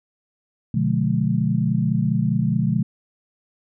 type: chord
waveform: sine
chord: B diminished seventh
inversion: none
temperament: just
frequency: 123.47 / 148.16 / 177.8 / 213.4 Hz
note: B2 / D3 / F3 / Ab3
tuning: 0 / +16 / +31 / +47 cents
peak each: -23 dBFS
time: 0.74-2.83 s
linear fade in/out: 5 ms
effects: none